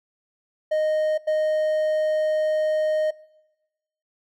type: tone bursts at uneven times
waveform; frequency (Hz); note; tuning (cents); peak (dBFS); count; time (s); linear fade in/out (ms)
triangle; 619; D#5; -9; -17; 2; 0.71-1.18 / 1.27-3.11; 10
effects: noise-tail reverb RT60 1.0 s tail -23 dB re dry